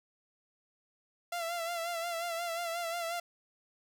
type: tone with vibrato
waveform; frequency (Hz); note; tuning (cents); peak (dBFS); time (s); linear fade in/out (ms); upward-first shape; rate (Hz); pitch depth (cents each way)
sawtooth; 679; F5; -49; -30; 1.32-3.2; 5; sine; 5.6; 51
effects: none